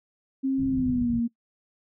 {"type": "tone with pitch glide", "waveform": "sine", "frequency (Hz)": [267.6, 234.3], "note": ["C4", "A#3"], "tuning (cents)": [39, 9], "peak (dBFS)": -22, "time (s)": [0.43, 1.28], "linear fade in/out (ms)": 20, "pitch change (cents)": -230, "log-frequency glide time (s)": [0.67, 1.15]}
{"type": "low-pass noise", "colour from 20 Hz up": "white", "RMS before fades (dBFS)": -35, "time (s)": [0.58, 1.2], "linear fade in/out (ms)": 10, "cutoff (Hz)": 190, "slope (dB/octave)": 48}
{"effects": ["noise-tail reverb RT60 0.1 s tail -21 dB re dry"]}